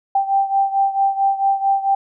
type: beating tone pair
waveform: sine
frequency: 784 / 788.5 Hz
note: G5 / G5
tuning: 0 / +10 cents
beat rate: 4.5 Hz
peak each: -16 / -20 dBFS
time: 0.15-1.95 s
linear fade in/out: 5 ms
effects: none